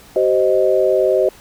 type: chord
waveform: sine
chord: C minor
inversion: second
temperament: equal with one note detuned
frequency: 381.9 / 523.3 / 622.3 Hz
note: G4 / C5 / Eb5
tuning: -45 / 0 / 0 cents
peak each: -16 dBFS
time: 0.16-1.29 s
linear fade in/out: 2 ms
effects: pink hiss -44 dBFS RMS until 1.4 s